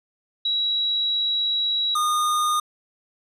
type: tone pair in turn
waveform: sine / square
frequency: 3884 / 1223.4 Hz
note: B7 / D#6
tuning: -30 / -30 cents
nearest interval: octave + minor sixth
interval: 2000 cents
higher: first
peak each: -20 dBFS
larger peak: neither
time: 0.45-1.95 / 1.95-2.6 s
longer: first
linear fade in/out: 5 ms
effects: resampled to 32000 Hz